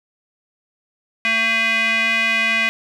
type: tone with band-pass filter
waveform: square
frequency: 225.4 Hz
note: A3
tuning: 42 cents sharp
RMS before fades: -18 dBFS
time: 1.25-2.69 s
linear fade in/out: 0 ms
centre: 2300 Hz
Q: 6.6
effects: none

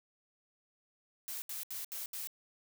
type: noise bursts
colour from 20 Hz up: blue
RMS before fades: -41 dBFS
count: 5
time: 1.28-2.272 s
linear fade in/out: 0 ms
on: 140 ms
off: 73 ms
effects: none

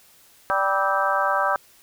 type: harmonic tone with a mistuned harmonic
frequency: 195.2 Hz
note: G3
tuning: 7 cents flat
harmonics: 3 / 4 / 5 / 6 / 7 / 8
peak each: -26 / -26 / -26 / -26 / -26 / -26 dBFS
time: 0.5-1.56 s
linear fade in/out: 0 ms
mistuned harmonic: 7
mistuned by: -85 cents
effects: white hiss -54 dBFS RMS until 1.82 s

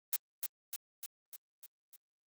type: noise with echo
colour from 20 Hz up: blue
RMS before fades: -31 dBFS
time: 0.13-0.16 s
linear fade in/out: 0 ms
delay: 300 ms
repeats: 6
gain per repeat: -4 dB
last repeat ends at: 1.96 s
effects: Opus 32 kbps

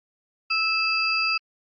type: tone cluster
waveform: sine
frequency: 1312 / 2619 / 4808 Hz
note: E6 / E7 / D8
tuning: -9 / -12 / +40 cents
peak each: -28 / -23 / -26 dBFS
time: 0.5-1.38 s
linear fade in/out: 10 ms
effects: Opus 32 kbps

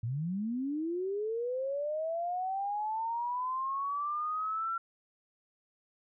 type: linear sweep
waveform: sine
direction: up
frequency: 107.5 to 1365 Hz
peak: -31 dBFS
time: 0.03-4.78 s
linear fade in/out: 5 ms
effects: none

